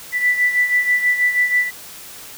sine beating tone pair, 1975.5 / 1981.7 Hz, B6 / B6, 0 / +5 cents, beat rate 6.2 Hz, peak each -15 / -21 dBFS, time 0.12-1.71 s, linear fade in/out 50 ms, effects white hiss -37 dBFS RMS until 2.37 s

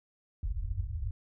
white low-pass noise, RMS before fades -34 dBFS, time 0.43-1.11 s, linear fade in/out 2 ms, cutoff 100 Hz, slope 48 dB/octave, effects none

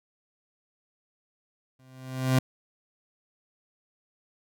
30% pulse tone with exponential growth, 130 Hz, C3, 11 cents flat, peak -15 dBFS, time 1.79-2.39 s, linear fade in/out 5 ms, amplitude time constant 130 ms, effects none

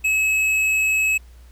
sine tone with tanh clipping, 2576 Hz, E7, 41 cents flat, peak -18 dBFS, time 0.04-1.18 s, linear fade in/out 10 ms, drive 10 dB, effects added 60 Hz sine -42 dBFS peak until 1.51 s + pink hiss -56 dBFS RMS until 1.51 s

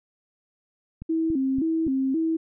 click train, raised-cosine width 5 ms, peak -24 dBFS, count 4, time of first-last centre 1.02-1.867 s, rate 3.54 Hz
sine tone with vibrato, 293.7 Hz, D4, in tune, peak -21 dBFS, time 1.09-2.37 s, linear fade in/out 10 ms, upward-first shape square, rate 1.9 Hz, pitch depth 170 cents each way
effects none

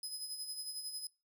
25% pulse tone with tremolo, 5050 Hz, D#8, 25 cents sharp, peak -34 dBFS, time 0.03-1.07 s, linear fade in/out 2 ms, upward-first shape sine, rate 11 Hz, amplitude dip 55%, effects noise-tail reverb RT60 0.3 s tail -24 dB re dry

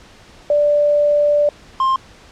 sine / triangle tone pair in turn, 587.3 / 1057.1 Hz, D5 / C6, 0 / +17 cents, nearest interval minor seventh, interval 1017 cents, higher second, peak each -11 dBFS, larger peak neither, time 0.5-1.49 / 1.8-1.96 s, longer first, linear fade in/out 2 ms, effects pink hiss -44 dBFS RMS until 2.31 s + low-pass 6000 Hz 12 dB/octave

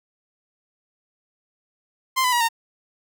sawtooth tone with pitch steps, 1044 / 1000.3 / 958.5 / 918.4 Hz, C6 / B5 / A#5 / A#5, -4 / +22 / +48 / -26 cents, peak -14 dBFS, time 2.16-2.488 s, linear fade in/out 20 ms, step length 82 ms, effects none

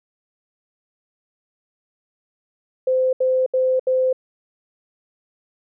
sine tone bursts, 516 Hz, C5, 24 cents flat, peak -15 dBFS, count 4, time 2.87-4.129 s, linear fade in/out 5 ms, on 260 ms, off 73 ms, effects none

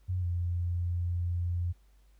sine tone with pitch glide, 91.3 to 87.33 Hz, F#2 to F2, -23 to 0 cents, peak -28 dBFS, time 0.08-1.73 s, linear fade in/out 20 ms, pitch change -77 cents, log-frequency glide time 0.2-0.25 s, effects added 50 Hz sine -58 dBFS peak until 2.19 s + pink hiss -72 dBFS RMS until 2.19 s

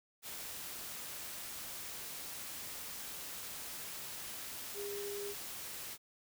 sine tone in noise, 405.7 Hz, G#4, 41 cents flat, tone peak -40 dBFS, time 4.74-5.35 s, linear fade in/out 50 ms, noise white, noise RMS -45 dBFS, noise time 0.22-5.98 s, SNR +2 dB, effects none

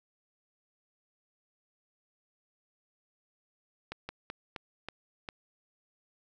slowing click train, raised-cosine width 0.3 ms, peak -22 dBFS, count 6, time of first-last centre 3.92-5.288 s, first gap 170 ms, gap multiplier 1.24, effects none

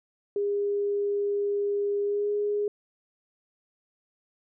sine tone with pitch glide, 406.2 to 413.3 Hz, G#4 to G#4, -38 to -8 cents, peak -24 dBFS, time 0.36-2.68 s, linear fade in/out 2 ms, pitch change +30 cents, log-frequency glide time 2.03-2.3 s, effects none

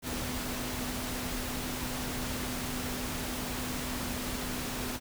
sine tone in noise, 250 Hz, B3, 21 cents sharp, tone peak -39 dBFS, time 0.02-5 s, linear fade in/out 50 ms, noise pink, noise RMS -36 dBFS, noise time 0.02-5 s, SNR -6 dB, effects none

